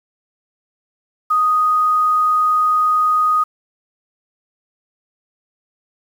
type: tone with quantisation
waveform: sine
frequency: 1244.5 Hz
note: D#6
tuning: in tune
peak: -12 dBFS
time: 1.3-3.44 s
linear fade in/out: 10 ms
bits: 7
effects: none